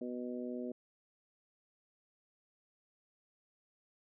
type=harmonic tone; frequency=123.47 Hz; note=B2; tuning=in tune; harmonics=2 / 3 / 4 / 5; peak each=-40 / -44 / -46 / -48 dBFS; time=0.01-0.72 s; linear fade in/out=5 ms; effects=none